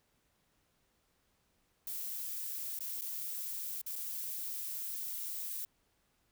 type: noise with dropouts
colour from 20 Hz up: violet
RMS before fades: -40 dBFS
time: 1.87-5.65 s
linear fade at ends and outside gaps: 2 ms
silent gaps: 2.79-2.805 / 3.011-3.018 / 3.815-3.863 / 3.957-3.961 s
effects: pink hiss -75 dBFS RMS until 6.31 s